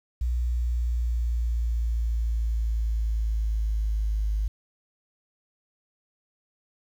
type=linear sweep; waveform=sine; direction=down; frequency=60.7 to 51.91 Hz; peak=-22 dBFS; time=0.21-4.48 s; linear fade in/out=5 ms; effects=tanh soft clip ceiling -18 dBFS + 9-bit